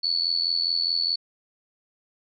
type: tone with amplitude modulation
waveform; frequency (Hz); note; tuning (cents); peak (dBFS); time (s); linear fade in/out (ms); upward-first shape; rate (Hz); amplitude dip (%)
sine; 4435; C#8; 0; -18; 0.03-1.16; 10; sine; 84.8; 80
effects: none